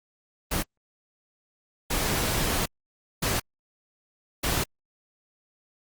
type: noise bursts at uneven times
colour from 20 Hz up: pink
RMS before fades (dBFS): -26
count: 4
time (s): 0.51-0.63 / 1.9-2.66 / 3.22-3.4 / 4.43-4.64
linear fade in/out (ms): 10
effects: Opus 24 kbps